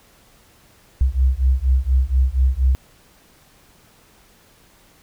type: beating tone pair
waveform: sine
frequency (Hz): 63 / 67.2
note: B1 / C2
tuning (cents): +35 / +47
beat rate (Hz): 4.2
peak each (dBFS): -17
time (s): 1.01-2.75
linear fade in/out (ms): 0
effects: pink hiss -53 dBFS RMS until 5.02 s